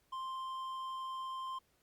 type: tone with hard clipping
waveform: triangle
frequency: 1048 Hz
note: C6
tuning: 2 cents sharp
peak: -40 dBFS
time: 0.12-1.59 s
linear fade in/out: 10 ms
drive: 9 dB
effects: pink hiss -74 dBFS RMS until 1.82 s + Opus 48 kbps